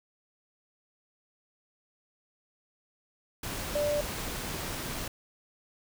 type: tone in noise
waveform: sine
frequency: 588 Hz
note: D5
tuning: 2 cents sharp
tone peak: -26 dBFS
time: 3.75-4.01 s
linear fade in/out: 5 ms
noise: pink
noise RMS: -36 dBFS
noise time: 3.43-5.08 s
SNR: +7 dB
effects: none